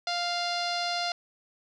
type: tone with low-pass filter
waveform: sawtooth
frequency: 698.5 Hz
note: F5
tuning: in tune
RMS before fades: -30 dBFS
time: 0.07-1.12 s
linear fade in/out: 2 ms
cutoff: 4600 Hz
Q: 4.9
effects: none